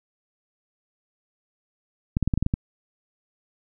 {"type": "clicks", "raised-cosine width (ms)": 5, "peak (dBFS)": -9, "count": 8, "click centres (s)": [2.169, 2.227, 2.276, 2.338, 2.376, 2.426, 2.464, 2.539], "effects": []}